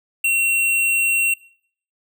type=tone; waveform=square; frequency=2730 Hz; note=F7; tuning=40 cents flat; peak=-16 dBFS; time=0.24-1.34 s; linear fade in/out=5 ms; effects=noise-tail reverb RT60 0.6 s tail -22 dB re dry